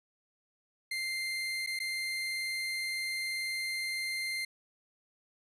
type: tone with dropouts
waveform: 30% pulse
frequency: 2093 Hz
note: C7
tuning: in tune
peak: -30 dBFS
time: 0.91-4.45 s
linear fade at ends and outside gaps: 5 ms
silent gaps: 1.664-1.671 / 1.791-1.8 s
effects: resampled to 32000 Hz